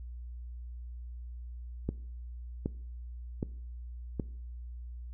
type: click train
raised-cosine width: 3 ms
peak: -18 dBFS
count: 4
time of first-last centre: 1.89-4.198 s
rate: 1.3 Hz
effects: noise-tail reverb RT60 0.6 s tail -21 dB re dry + added 60 Hz sine -40 dBFS peak until 5.13 s